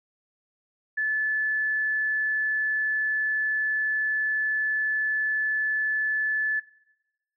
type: tone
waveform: sine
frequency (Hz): 1734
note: A6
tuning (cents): -26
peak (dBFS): -23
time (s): 0.97-6.6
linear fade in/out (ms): 10
effects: noise-tail reverb RT60 0.9 s tail -17 dB re dry